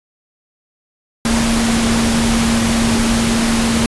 sine tone in noise, 229.4 Hz, A#3, 28 cents flat, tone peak -14 dBFS, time 1.25-3.86 s, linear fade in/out 2 ms, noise pink, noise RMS -18 dBFS, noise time 1.25-3.86 s, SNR +1 dB, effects resampled to 24000 Hz

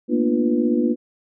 sine tone cluster, 225.1 / 240.6 / 298.2 / 348.2 / 493.4 Hz, A3 / B3 / D4 / F4 / B4, +40 / -45 / +27 / -5 / -2 cents, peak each -27 / -19 / -23 / -23 / -28 dBFS, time 0.08-0.96 s, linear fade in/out 50 ms, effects none

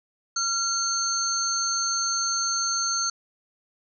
sine tone cluster, 1373 / 4363 / 6310 Hz, F6 / C#8 / G8, -30 / -28 / +10 cents, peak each -29 / -28 / -26 dBFS, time 0.36-3.1 s, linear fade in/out 5 ms, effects none

